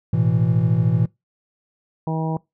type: chord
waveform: triangle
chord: A suspended second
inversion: none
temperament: equal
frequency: 110 / 123.47 / 164.81 Hz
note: A2 / B2 / E3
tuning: 0 / 0 / 0 cents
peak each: -18 dBFS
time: 0.13-1.06 s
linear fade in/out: 5 ms
type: harmonic tone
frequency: 160 Hz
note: D#3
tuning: 49 cents sharp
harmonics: 1 / 2 / 3 / 4 / 5 / 6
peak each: -22 / -30 / -32 / -34 / -32 / -32 dBFS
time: 2.07-2.37 s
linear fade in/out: 2 ms
effects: noise-tail reverb RT60 0.2 s tail -23 dB re dry